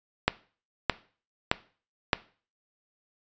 click train, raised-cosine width 0.3 ms, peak -4 dBFS, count 4, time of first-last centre 0.28-2.132 s, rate 1.62 Hz, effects noise-tail reverb RT60 0.4 s tail -18 dB re dry + resampled to 16000 Hz

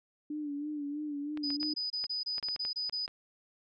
sine tone with vibrato, 293.7 Hz, D4, in tune, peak -34 dBFS, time 0.3-1.74 s, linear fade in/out 5 ms, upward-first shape sine, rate 3.1 Hz, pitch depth 54 cents each way
clicks, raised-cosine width 0.3 ms, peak -28 dBFS, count 11, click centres 1.374 / 1.504 / 1.63 / 2.041 / 2.382 / 2.428 / 2.486 / 2.562 / 2.651 / 2.896 / 3.079 s
sine tone bursts, 4978 Hz, D#8, in tune, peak -32 dBFS, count 10, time 1.43-3.064 s, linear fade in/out 10 ms, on 140 ms, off 26 ms
effects none

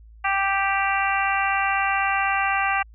harmonic tone, 392 Hz, G4, in tune, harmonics 2 / 3 / 4 / 5 / 6 / 7, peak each -24 / -26 / -27 / -28 / -29 / -29 dBFS, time 0.24-2.83 s, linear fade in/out 10 ms, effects added 55 Hz sine -44 dBFS peak until 2.94 s

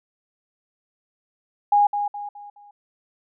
sine tone with echo, 821 Hz, G#5, 20 cents flat, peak -13 dBFS, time 1.72-1.87 s, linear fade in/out 5 ms, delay 210 ms, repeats 4, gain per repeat -8 dB, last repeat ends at 2.71 s, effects none

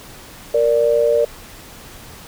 sine tone pair together, 465.9 / 587 Hz, A#4 / D5, -1 / -1 cents, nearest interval major third, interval 400 cents, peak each -15 dBFS, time 0.54-1.25 s, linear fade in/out 5 ms, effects pink hiss -39 dBFS RMS until 2.27 s

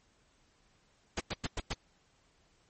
pink noise bursts, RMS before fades -34 dBFS, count 5, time 1.17-1.735 s, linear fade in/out 5 ms, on 33 ms, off 100 ms, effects pink hiss -69 dBFS RMS until 2.69 s + MP3 32 kbps

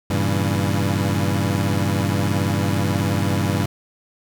25% pulse chord, G diminished seventh, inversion none, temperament equal, 98 / 116.54 / 138.59 / 164.81 Hz, G2 / Bb2 / Db3 / Fb3, 0 / 0 / 0 / 0 cents, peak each -17 / -23 / -22 / -22 dBFS, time 0.1-3.66 s, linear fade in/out 5 ms, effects none

